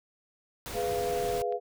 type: noise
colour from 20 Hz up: pink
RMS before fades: -39 dBFS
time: 0.66-1.42 s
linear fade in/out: 0 ms
type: chord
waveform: sine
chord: F diminished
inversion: first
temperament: equal with one note detuned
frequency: 415.3 / 493.9 / 693.6 Hz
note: Ab4 / Cb5 / F5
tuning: 0 / 0 / -12 cents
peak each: -32 dBFS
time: 0.73-1.6 s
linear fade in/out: 50 ms
type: click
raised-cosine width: 0.3 ms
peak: -33 dBFS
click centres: 1.524 s
effects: none